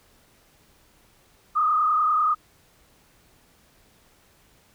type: tone with frequency modulation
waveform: sine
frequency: 1234 Hz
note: D#6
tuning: 15 cents flat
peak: -18 dBFS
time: 1.55-2.35 s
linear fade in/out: 20 ms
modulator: 30.2 Hz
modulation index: 1.4
effects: pink hiss -59 dBFS RMS until 4.74 s